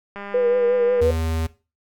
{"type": "click train", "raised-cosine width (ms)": 0.5, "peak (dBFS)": -20, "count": 171, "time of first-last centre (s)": [0.16, 1.006], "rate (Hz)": 201}
{"type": "tone with vibrato", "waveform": "sine", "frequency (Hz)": 488.2, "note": "B4", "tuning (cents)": -20, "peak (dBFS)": -15, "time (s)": [0.34, 1.11], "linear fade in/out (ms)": 5, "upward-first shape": "triangle", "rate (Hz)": 5.5, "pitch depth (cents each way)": 50}
{"type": "tone", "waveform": "square", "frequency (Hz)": 81, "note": "E2", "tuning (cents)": -30, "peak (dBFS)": -22, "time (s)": [1.01, 1.47], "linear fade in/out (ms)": 10}
{"effects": ["noise-tail reverb RT60 0.3 s tail -17 dB re dry"]}